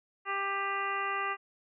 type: harmonic tone with a mistuned harmonic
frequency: 395 Hz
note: G4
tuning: 13 cents sharp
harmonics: 1 / 2 / 3 / 4 / 5 / 6 / 7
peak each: -41 / -39 / -33 / -40 / -37 / -45 / -41 dBFS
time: 0.25-1.37 s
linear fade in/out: 50 ms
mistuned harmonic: 6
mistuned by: +39 cents
effects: none